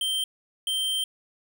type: tone bursts at uneven times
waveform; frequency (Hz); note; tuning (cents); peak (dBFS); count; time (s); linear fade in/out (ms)
square; 3136; G7; 0; -25; 2; 0.01-0.24 / 0.67-1.04; 2
effects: 10-bit